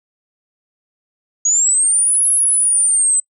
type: linear two-way sweep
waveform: sine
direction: up then down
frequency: 6640 to 10790 to 8050 Hz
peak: -11 dBFS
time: 1.45-3.2 s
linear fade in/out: 5 ms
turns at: 2.3 s
effects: noise-tail reverb RT60 0.1 s tail -26 dB re dry